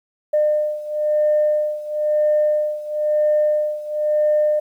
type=beating tone pair; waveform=sine; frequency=603 / 604 Hz; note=D5 / D5; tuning=+46 / +48 cents; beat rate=1 Hz; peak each=-17 / -20 dBFS; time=0.33-4.6 s; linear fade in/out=10 ms; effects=tanh soft clip ceiling -9 dBFS + 9-bit